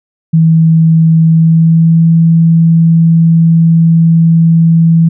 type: tone with pitch glide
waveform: sine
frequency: 162.1 to 164.84 Hz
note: E3 to E3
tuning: -29 to 0 cents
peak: -3 dBFS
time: 0.33-5.09 s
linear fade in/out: 10 ms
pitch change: +29 cents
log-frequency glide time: 1.26-2.08 s
effects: none